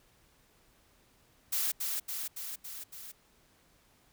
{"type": "noise with echo", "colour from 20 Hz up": "blue", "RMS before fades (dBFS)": -31, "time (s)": [1.52, 1.72], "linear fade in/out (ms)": 10, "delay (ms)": 280, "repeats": 5, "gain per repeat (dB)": -3, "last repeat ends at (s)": 3.12, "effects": ["pink hiss -66 dBFS RMS until 4.12 s"]}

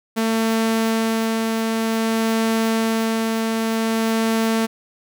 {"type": "tone with tremolo", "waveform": "sawtooth", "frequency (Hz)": 224.3, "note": "A3", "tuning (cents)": 34, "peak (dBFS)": -13, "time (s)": [0.16, 4.67], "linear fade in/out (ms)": 20, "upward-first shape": "sine", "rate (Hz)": 0.53, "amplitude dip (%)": 25, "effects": []}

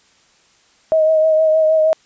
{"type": "tone with vibrato", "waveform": "sine", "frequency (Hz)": 631, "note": "D#5", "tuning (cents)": 24, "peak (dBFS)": -10, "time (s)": [0.92, 1.93], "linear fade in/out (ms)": 0, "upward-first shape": "triangle", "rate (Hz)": 6.4, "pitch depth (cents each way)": 30, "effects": ["white hiss -54 dBFS RMS until 2.05 s", "resampled to 16000 Hz"]}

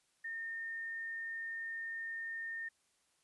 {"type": "tone", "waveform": "sine", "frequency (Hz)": 1823, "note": "A#6", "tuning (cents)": -39, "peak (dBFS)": -39, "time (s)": [0.24, 2.69], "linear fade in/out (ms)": 10, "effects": ["white hiss -75 dBFS RMS until 3.23 s", "resampled to 24000 Hz"]}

